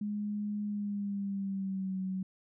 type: tone with pitch glide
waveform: sine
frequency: 207.7 to 188.27 Hz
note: G#3 to F#3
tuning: 0 to +30 cents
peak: -32 dBFS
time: 0.01-2.23 s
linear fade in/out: 5 ms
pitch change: -170 cents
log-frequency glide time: 0.65-1.99 s
effects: none